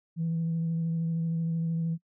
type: tone with vibrato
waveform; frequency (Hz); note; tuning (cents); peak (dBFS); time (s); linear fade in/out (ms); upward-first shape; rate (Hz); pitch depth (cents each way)
sine; 164.81; E3; 0; -25; 0.16-1.98; 50; triangle; 13; 22
effects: noise-tail reverb RT60 0.1 s tail -23 dB re dry + tanh soft clip ceiling -23 dBFS